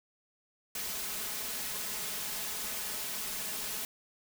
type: noise with comb filter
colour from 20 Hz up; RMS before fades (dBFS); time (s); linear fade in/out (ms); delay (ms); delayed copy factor
white; -37; 0.75-3.85; 2; 4.7; +0.7
effects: none